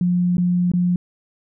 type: tone with dropouts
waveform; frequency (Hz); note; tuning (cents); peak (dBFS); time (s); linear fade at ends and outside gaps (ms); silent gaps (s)
sine; 177.7; F3; +30; -15; 0.01-0.96; 2; 0.37-0.381 / 0.717-0.736
effects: none